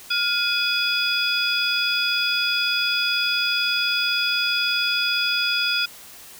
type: tone cluster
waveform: sine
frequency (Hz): 1415 / 2504 / 3401 / 4919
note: F6 / D#7 / G#7 / D#8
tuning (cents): +22 / +10 / +40 / -21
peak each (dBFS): -25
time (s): 0.1-5.86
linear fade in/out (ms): 10
effects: white hiss -43 dBFS RMS until 6.39 s